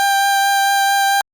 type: tone with vibrato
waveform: 30% pulse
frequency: 792 Hz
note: G5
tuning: 18 cents sharp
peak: -10 dBFS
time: 0-1.21 s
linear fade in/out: 0 ms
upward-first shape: triangle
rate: 4.5 Hz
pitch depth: 11 cents each way
effects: Opus 48 kbps